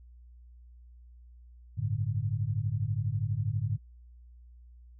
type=chord; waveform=sine; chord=G suspended second; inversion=none; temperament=just; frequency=98 / 110.25 / 147 Hz; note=G2 / A2 / D3; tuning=0 / +4 / +2 cents; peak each=-33 / -30 / -35 dBFS; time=1.77-3.78 s; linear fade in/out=20 ms; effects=added 60 Hz sine -50 dBFS peak until 4.99 s